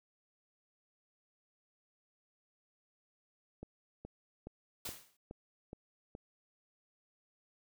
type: click train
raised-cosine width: 2 ms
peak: -32 dBFS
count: 7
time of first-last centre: 3.63-6.151 s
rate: 2.38 Hz
type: noise with exponential decay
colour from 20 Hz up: white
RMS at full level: -39 dBFS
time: 4.85-5.17 s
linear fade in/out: 5 ms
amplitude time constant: 68 ms
effects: none